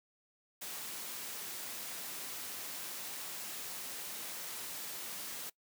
white noise, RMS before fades -43 dBFS, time 0.61-5.5 s, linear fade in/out 10 ms, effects noise-tail reverb RT60 0.1 s tail -22 dB re dry + high-pass 150 Hz 12 dB/octave

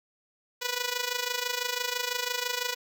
5% pulse tone with amplitude modulation, 491.5 Hz, B4, 8 cents flat, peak -14 dBFS, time 0.61-2.75 s, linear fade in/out 20 ms, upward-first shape sine, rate 26 Hz, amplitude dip 75%, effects none

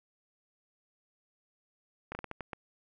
slowing click train, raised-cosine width 0.5 ms, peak -23 dBFS, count 7, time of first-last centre 2.12-2.532 s, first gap 30 ms, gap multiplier 1.33, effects none

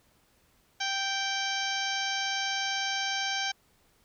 harmonic tone with a mistuned harmonic, 784 Hz, G5, in tune, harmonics 1 / 2 / 3 / 4 / 5 / 6 / 7 / 8, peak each -35 / -34 / -37 / -35 / -39 / -41 / -38 / -40 dBFS, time 0.8-3.52 s, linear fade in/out 10 ms, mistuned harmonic 3, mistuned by -19 cents, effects pink hiss -66 dBFS RMS until 4.04 s

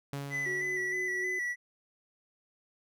sawtooth tone with exponential decay, 140.6 Hz, C#3, 25 cents sharp, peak -30 dBFS, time 0.13-1.51 s, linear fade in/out 0 ms, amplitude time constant 300 ms
triangle tone with vibrato, 1975.5 Hz, B6, in tune, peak -29 dBFS, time 0.3-1.56 s, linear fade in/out 50 ms, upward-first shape square, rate 3.2 Hz, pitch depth 26 cents each way
sine tone with tremolo, 370 Hz, F#4, in tune, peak -36 dBFS, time 0.46-1.39 s, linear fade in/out 5 ms, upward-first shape triangle, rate 4.1 Hz, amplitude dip 40%
effects none

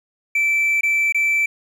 triangle tone with dropouts, 2327 Hz, D7, 17 cents flat, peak -13 dBFS, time 0.35-1.46 s, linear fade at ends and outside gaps 5 ms, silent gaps 0.81-0.832 / 1.124-1.145 s, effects tanh soft clip ceiling -9 dBFS + 9-bit

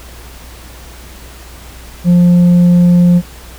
sine tone with tanh clipping, 175.8 Hz, F3, 12 cents sharp, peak -5 dBFS, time 2.04-3.22 s, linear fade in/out 50 ms, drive 3 dB, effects added 60 Hz sine -33 dBFS peak until 3.58 s + pink hiss -36 dBFS RMS until 3.58 s

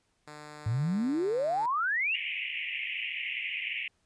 5% pulse tone with pitch glide, 150 to 151.13 Hz, D3 to D3, +37 to +50 cents, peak -33 dBFS, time 0.27-1.66 s, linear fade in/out 5 ms, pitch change +13 cents, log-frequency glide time 1.36-1.5 s
sine exponential sweep, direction up, 103.2 to 2900 Hz, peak -26 dBFS, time 0.66-2.16 s, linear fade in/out 5 ms
white band-pass noise, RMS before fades -35 dBFS, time 2.14-3.88 s, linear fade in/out 5 ms, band 2000 to 2900 Hz, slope 96 dB/octave
effects pink hiss -73 dBFS RMS until 4.05 s + resampled to 22050 Hz

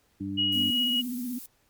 harmonic tone, 98 Hz, G2, in tune, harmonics 1 / 2 / 3, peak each -38 / -35 / -32 dBFS, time 0.2-0.71 s, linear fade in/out 10 ms
sine tone with tremolo, 2901 Hz, F#7, 35 cents flat, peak -22 dBFS, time 0.37-1.02 s, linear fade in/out 20 ms, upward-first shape triangle, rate 5.2 Hz, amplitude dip 25%
violet noise, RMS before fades -42 dBFS, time 0.52-1.46 s, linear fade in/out 2 ms
sine tone with vibrato, 246.2 Hz, B3, 5 cents flat, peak -30 dBFS, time 0.55-1.39 s, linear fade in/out 10 ms, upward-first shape triangle, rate 16 Hz, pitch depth 80 cents each way
effects pink hiss -67 dBFS RMS until 1.69 s + MP3 96 kbps

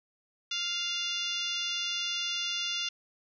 harmonic tone, 698.5 Hz, F5, in tune, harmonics 2 / 3 / 4 / 5 / 6 / 7 / 8 / 9, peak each -43 / -45 / -34 / -35 / -42 / -40 / -42 / -44 dBFS, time 0.51-2.89 s, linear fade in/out 5 ms, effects none

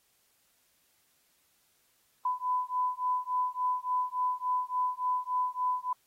sine beating tone pair, 1000 / 1003.5 Hz, B5 / B5, +21 / +27 cents, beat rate 3.5 Hz, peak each -31 dBFS, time 2.25-5.93 s, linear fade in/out 5 ms, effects white hiss -70 dBFS RMS until 6.06 s + AAC 48 kbps

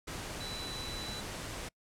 sine tone in noise, 3969 Hz, B7, 8 cents sharp, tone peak -42 dBFS, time 0.4-1.21 s, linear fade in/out 10 ms, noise pink, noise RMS -41 dBFS, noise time 0.07-1.69 s, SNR -4 dB, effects noise-tail reverb RT60 0.1 s tail -26 dB re dry + low-pass 10000 Hz 12 dB/octave

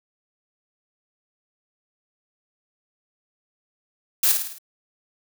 blue noise with echo, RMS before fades -18 dBFS, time 4.23-4.32 s, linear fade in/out 5 ms, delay 53 ms, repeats 5, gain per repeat -5 dB, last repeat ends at 4.585 s, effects none

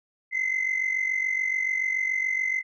sine tone pair together, 2046 / 2093 Hz, C7 / C7, -39 / 0 cents, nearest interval unison, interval 39 cents, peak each -24 / -27 dBFS, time 0.31-2.63 s, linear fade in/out 50 ms, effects tanh soft clip ceiling -19 dBFS

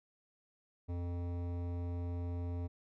sine tone with hard clipping, 87.31 Hz, F2, in tune, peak -38 dBFS, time 0.88-2.68 s, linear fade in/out 20 ms, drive 15 dB, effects none

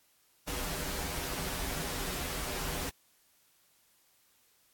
pink noise with comb filter, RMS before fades -36 dBFS, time 0.47-2.9 s, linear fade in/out 10 ms, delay 9.1 ms, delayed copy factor -0.75, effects white hiss -68 dBFS RMS until 4.73 s + AAC 64 kbps

